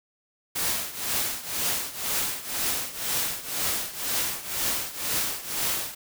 white noise with tremolo, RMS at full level -25 dBFS, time 0.55-5.95 s, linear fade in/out 10 ms, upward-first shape triangle, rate 2 Hz, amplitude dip 85%, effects none

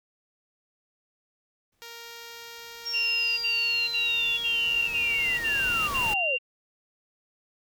pink noise with exponential growth, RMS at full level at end -34 dBFS, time 1.72-6.14 s, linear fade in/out 5 ms, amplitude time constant 960 ms
5% pulse tone, 466.2 Hz, A#4, in tune, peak -29 dBFS, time 1.82-5.98 s, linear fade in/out 0 ms
sine linear sweep, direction down, 5588 to 474.8 Hz, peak -29 dBFS, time 2.85-6.37 s, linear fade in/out 20 ms
sine tone bursts, 2773 Hz, F7, 13 cents flat, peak -24 dBFS, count 7, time 2.93-6.386 s, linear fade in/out 20 ms, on 450 ms, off 51 ms
effects none

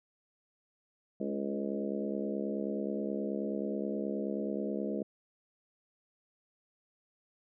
harmonic tone with a mistuned harmonic, 69.4 Hz, C#2, 3 cents sharp, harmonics 3 / 4 / 5 / 6 / 7 / 8 / 9, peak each -36 / -40 / -40 / -41 / -40 / -45 / -43 dBFS, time 1.2-5.03 s, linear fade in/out 5 ms, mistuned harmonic 5, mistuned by -21 cents, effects none

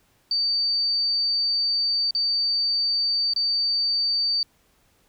sine tone with dropouts, 4605 Hz, D8, 35 cents flat, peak -20 dBFS, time 0.31-4.43 s, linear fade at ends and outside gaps 2 ms, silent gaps 2.109-2.149 / 3.336-3.361 s, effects pink hiss -63 dBFS RMS until 5.08 s

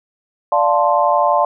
sine chord, D minor seventh, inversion none, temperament equal, 587.3 / 698.5 / 880 / 1046.5 Hz, D5 / F5 / A5 / C6, 0 / 0 / 0 / 0 cents, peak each -17 dBFS, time 0.52-1.45 s, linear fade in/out 2 ms, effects none

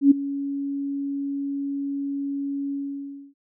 sine tone with ADSR envelope, 279.6 Hz, C#4, 15 cents sharp, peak -8 dBFS, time 0.01-3.34 s, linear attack 100 ms, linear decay 11 ms, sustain -17 dB, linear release 620 ms, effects none

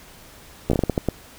slowing click train, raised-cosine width 2 ms, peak -6 dBFS, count 9, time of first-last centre 0.7-1.087 s, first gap 14 ms, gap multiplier 1.34, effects pink hiss -46 dBFS RMS until 1.38 s

